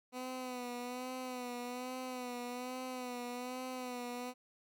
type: tone with vibrato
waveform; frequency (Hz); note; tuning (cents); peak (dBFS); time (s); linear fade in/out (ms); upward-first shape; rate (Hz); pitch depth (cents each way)
15% pulse; 250; B3; +21; -34; 0.12-4.34; 50; sine; 1.2; 47
effects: none